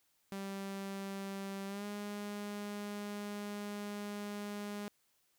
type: tone with pitch glide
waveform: sawtooth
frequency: 196 to 205.6 Hz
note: G3 to G#3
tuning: 0 to -17 cents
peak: -36 dBFS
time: 0.32-4.88 s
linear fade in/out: 0 ms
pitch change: +83 cents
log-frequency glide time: 1.67-1.85 s
effects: white hiss -75 dBFS RMS until 5.38 s